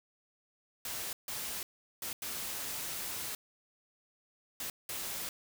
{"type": "noise bursts at uneven times", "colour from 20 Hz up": "white", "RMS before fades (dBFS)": -39, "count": 6, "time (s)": [[0.85, 1.13], [1.28, 1.63], [2.02, 2.13], [2.22, 3.35], [4.6, 4.7], [4.89, 5.29]], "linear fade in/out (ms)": 2, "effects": []}